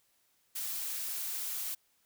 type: noise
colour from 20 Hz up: blue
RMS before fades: -37 dBFS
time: 0.55-1.75 s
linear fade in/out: 10 ms
effects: white hiss -72 dBFS RMS until 2.05 s